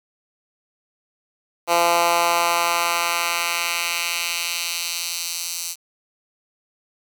10% pulse tone with high-pass filter sweep, 171.1 Hz, F3, 35 cents flat, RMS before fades -22 dBFS, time 1.67-5.76 s, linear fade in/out 50 ms, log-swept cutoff 620 to 5900 Hz, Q 1.1, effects 7-bit

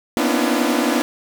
sawtooth tone cluster, 239.9 / 251.1 / 280.2 / 302.8 / 338.5 Hz, A#3 / B3 / C#4 / D#4 / E4, +50 / +29 / +19 / -47 / +46 cents, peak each -19 dBFS, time 0.17-1.02 s, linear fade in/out 0 ms, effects 7-bit

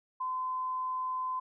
sine tone, 1025 Hz, C6, 36 cents flat, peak -31 dBFS, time 0.2-1.4 s, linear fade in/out 10 ms, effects none

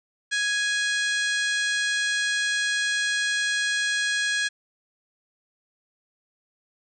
harmonic tone, 830.6 Hz, G#5, in tune, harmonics 2 / 3 / 4 / 5 / 6 / 7 / 8 / 9 / 10, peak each -24 / -34 / -31 / -33 / -40 / -37 / -39 / -40 / -38 dBFS, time 0.31-4.49 s, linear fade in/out 20 ms, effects none

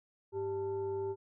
sine tone with frequency modulation, 392 Hz, G4, in tune, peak -33 dBFS, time 0.32-1.16 s, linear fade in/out 50 ms, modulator 493 Hz, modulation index 0.49, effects none

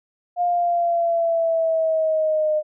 sine linear sweep, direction down, 709 to 609 Hz, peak -17 dBFS, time 0.36-2.63 s, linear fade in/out 50 ms, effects none

